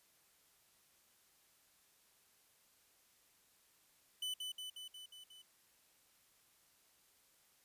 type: tone with echo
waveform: 45% pulse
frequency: 3000 Hz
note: F#7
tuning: 23 cents sharp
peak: -38 dBFS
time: 4.22-4.34 s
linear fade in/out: 5 ms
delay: 180 ms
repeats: 6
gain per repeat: -3 dB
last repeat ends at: 5.42 s
effects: white hiss -71 dBFS RMS until 7.64 s + resampled to 32000 Hz